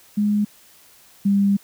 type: tone pair in turn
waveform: sine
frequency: 207.7 / 199.5 Hz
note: G#3 / G3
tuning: 0 / +31 cents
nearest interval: minor second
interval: 69 cents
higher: first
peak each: -16 / -14 dBFS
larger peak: second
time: 0.17-0.45 / 1.25-1.57 s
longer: second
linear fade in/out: 10 ms
effects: white hiss -51 dBFS RMS until 1.63 s